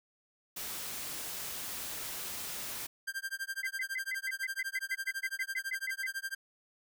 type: noise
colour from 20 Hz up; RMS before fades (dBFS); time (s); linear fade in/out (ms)
white; -40; 0.56-2.87; 10
type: tone with tremolo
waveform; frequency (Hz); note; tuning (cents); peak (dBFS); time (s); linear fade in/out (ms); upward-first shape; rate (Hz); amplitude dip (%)
45% pulse; 1586; G6; +20; -33; 3.07-6.35; 10; sine; 12; 100
type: tone bursts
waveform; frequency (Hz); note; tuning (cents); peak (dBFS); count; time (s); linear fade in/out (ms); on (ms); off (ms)
sine; 2036; C7; -48; -32; 16; 3.63-6.07; 5; 40; 120
effects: none